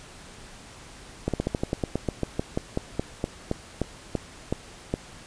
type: slowing click train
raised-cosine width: 2 ms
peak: -11 dBFS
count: 21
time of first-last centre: 1.28-4.94 s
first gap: 57 ms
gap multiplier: 1.11
effects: pink hiss -46 dBFS RMS until 5.26 s + resampled to 22050 Hz